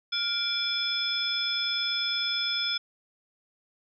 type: tone cluster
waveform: sine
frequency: 1411 / 2354 / 3439 / 5170 Hz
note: F6 / D7 / A7 / E8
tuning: +17 / +3 / -40 / -34 cents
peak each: -35 / -36 / -28 / -32 dBFS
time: 0.12-2.78 s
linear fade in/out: 10 ms
effects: none